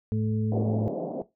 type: harmonic tone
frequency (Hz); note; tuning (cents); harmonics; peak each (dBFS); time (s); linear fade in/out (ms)
108.7; A2; -21; 1 / 2 / 4; -26 / -28 / -36; 0.12-0.88; 0
type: band-pass noise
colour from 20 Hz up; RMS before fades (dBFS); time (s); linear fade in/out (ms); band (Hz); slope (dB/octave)
white; -32; 0.52-1.22; 2; 160 to 690; 48
effects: noise-tail reverb RT60 0.2 s tail -17 dB re dry